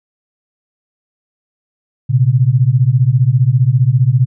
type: beating tone pair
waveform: sine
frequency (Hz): 119.2 / 134.2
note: A#2 / C3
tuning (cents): +39 / +44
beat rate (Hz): 15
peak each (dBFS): -11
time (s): 2.09-4.26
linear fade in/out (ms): 20
effects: none